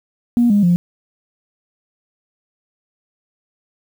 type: tone with pitch steps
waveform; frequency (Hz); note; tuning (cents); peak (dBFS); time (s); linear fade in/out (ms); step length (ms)
sine; 239 / 204.5 / 174.96; A#3 / G#3 / F3; +43 / -26 / +3; -9; 0.37-0.76; 0; 130
effects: tanh soft clip ceiling -5 dBFS + 7-bit